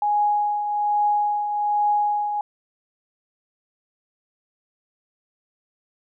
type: tone with tremolo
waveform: sine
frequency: 830.6 Hz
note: G#5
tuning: in tune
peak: -16 dBFS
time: 0.02-2.41 s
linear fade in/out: 2 ms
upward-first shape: triangle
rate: 1.2 Hz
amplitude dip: 55%
effects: none